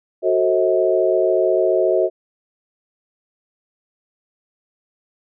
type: chord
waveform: sine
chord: F# diminished seventh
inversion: none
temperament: just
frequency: 370 / 444 / 532.8 / 639.4 Hz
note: F#4 / A4 / C5 / Eb5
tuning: 0 / +16 / +31 / +47 cents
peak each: -18 / -22 / -21 / -18 dBFS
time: 0.22-2.1 s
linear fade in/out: 50 ms
effects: none